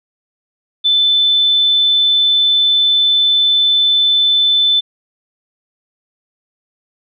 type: tone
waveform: sine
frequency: 3520 Hz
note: A7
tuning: in tune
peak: -9 dBFS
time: 0.84-4.81 s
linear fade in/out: 20 ms
effects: none